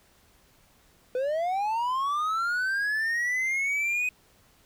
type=linear sweep; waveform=triangle; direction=up; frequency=491.1 to 2512 Hz; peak=-23 dBFS; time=1.15-4.09 s; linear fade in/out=2 ms; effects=pink hiss -61 dBFS RMS until 4.65 s